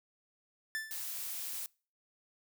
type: tone with exponential decay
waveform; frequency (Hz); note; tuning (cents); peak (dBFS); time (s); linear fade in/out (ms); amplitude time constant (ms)
45% pulse; 1760; A6; 0; -32; 0.75-1.11; 0; 77
type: noise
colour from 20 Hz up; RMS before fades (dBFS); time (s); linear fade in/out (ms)
blue; -40; 0.91-1.66; 0
effects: noise-tail reverb RT60 0.4 s tail -26 dB re dry